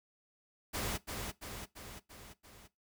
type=noise with echo; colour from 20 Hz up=pink; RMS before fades=-37 dBFS; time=0.73-0.98 s; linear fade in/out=20 ms; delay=340 ms; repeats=5; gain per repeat=-4 dB; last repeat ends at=2.68 s; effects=noise-tail reverb RT60 0.2 s tail -18 dB re dry